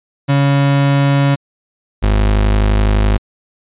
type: tone pair in turn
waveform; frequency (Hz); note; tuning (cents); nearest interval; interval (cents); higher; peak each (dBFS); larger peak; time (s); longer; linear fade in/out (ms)
35% pulse; 140 / 51.84; C#3 / G#1; +18 / -2; octave + perfect fourth; 1720; first; -8; neither; 0.28-1.36 / 2.02-3.18; second; 20
effects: resampled to 8000 Hz